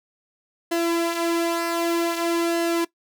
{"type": "tone with flanger", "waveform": "sawtooth", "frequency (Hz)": 337.6, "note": "E4", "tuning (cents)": 41, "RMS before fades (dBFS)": -23, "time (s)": [0.71, 2.85], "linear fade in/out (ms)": 10, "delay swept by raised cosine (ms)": [0.84, 5.64], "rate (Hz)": 0.53, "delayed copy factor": -0.5, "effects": ["noise-tail reverb RT60 0.1 s tail -19 dB re dry"]}